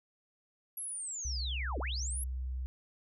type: linear two-way sweep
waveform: sine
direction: down then up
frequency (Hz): 11430 to 223.9 to 11430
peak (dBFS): -37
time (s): 0.77-2.24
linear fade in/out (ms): 5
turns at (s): 1.79
type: tone with pitch glide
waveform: sine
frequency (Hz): 64.8 to 63.94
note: C2 to C2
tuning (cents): -16 to -39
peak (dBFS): -34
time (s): 1.25-2.66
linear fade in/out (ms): 0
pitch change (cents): -23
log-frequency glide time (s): 1.59-2.32
effects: none